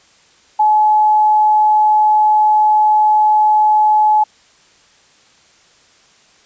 sine tone, 853 Hz, G#5, 46 cents sharp, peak -8 dBFS, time 0.59-4.24 s, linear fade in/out 10 ms, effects white hiss -50 dBFS RMS until 6.45 s + resampled to 16000 Hz

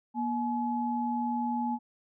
sine tone pair together, 238.9 / 851.3 Hz, A#3 / G#5, +43 / +43 cents, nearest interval octave + minor seventh, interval 2200 cents, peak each -30 / -31 dBFS, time 0.14-1.79 s, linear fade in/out 50 ms, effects none

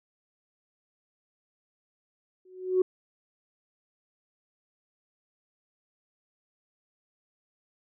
sine tone with exponential growth, 370 Hz, F#4, in tune, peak -16 dBFS, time 2.45-2.82 s, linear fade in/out 5 ms, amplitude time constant 80 ms, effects tanh soft clip ceiling -14 dBFS

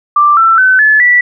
sine tone with pitch steps, 1178 / 1337.6 / 1518.9 / 1724.7 / 1958.4 Hz, D6 / E6 / F#6 / A6 / B6, +5 / +25 / +45 / -35 / -15 cents, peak -4 dBFS, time 0.16-1.21 s, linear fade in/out 5 ms, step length 210 ms, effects none

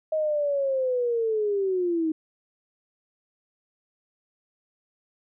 sine linear sweep, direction down, 632 to 311.1 Hz, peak -22 dBFS, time 0.12-2.12 s, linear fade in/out 5 ms, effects none

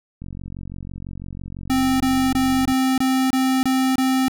click train, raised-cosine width 5 ms, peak -21 dBFS, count 116, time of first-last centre 0.22-2.72 s, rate 46 Hz
square tone bursts, 261.6 Hz, C4, in tune, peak -17 dBFS, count 8, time 1.7-4.282 s, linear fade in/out 0 ms, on 300 ms, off 26 ms
effects none

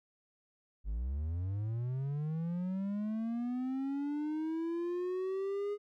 triangle linear sweep, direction up, 47.56 to 415.3 Hz, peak -31 dBFS, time 0.84-5.78 s, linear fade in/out 50 ms, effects none

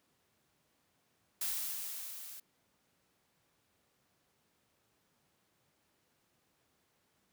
blue noise with level ramp, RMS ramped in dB -35 to -49 dBFS, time 1.41-2.4 s, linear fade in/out 5 ms, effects pink hiss -75 dBFS RMS until 7.32 s + high-pass 100 Hz 12 dB/octave

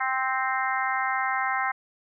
harmonic tone with a mistuned harmonic, 261.6 Hz, C4, in tune, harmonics 3 / 4 / 5 / 6 / 7 / 8, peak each -29 / -30 / -31 / -32 / -32 / -33 dBFS, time 0-1.72 s, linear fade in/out 10 ms, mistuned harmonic 7, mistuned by +16 cents, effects none

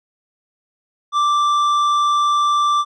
sine tone with tanh clipping, 1174.7 Hz, D6, in tune, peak -15 dBFS, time 1.12-2.85 s, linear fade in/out 50 ms, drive 9 dB, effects none

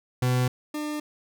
40% pulse tone pair in turn, 125.7 / 300.3 Hz, B2 / D4, +31 / +39 cents, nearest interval octave + minor third, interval 1508 cents, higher second, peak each -20 / -28 dBFS, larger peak first, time 0.22-0.48 / 0.74-1 s, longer neither, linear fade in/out 5 ms, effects none

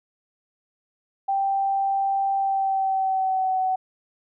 sine tone with pitch glide, 784 to 751.6 Hz, G5 to F#5, 0 to +27 cents, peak -20 dBFS, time 1.28-3.76 s, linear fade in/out 10 ms, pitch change -73 cents, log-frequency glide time 2.36-3.59 s, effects none

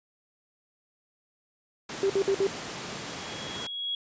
pink noise, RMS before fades -36 dBFS, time 1.89-3.67 s, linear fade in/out 5 ms
sine tone bursts, 392 Hz, G4, in tune, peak -21 dBFS, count 4, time 2.03-2.468 s, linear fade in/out 0 ms, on 66 ms, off 58 ms
sine tone with exponential growth, 3322 Hz, G#7, in tune, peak -27 dBFS, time 2.52-3.95 s, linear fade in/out 2 ms, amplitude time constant 310 ms
effects high-pass 150 Hz 12 dB/octave + resampled to 16000 Hz

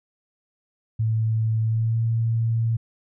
sine tone with pitch glide, 111.1 to 114.16 Hz, A2 to A#2, +17 to -36 cents, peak -19 dBFS, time 0.99-2.77 s, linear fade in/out 10 ms, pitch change +47 cents, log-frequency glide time 1.64-2 s, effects none

